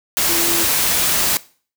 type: tone in noise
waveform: sine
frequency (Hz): 338.2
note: E4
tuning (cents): +44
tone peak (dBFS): -24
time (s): 0.29-0.64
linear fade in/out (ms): 0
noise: white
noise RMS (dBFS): -17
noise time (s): 0.17-1.37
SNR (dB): -10
effects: noise-tail reverb RT60 0.4 s tail -19 dB re dry